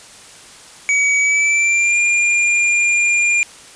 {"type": "tone with pitch glide", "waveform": "square", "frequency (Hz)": [2269, 2404], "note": ["C#7", "D7"], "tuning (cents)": [40, 40], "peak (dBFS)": -13, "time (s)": [0.89, 3.43], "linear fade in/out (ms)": 0, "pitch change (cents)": 100, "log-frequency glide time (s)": [1.19, 1.98], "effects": ["white hiss -40 dBFS RMS until 3.75 s", "resampled to 22050 Hz"]}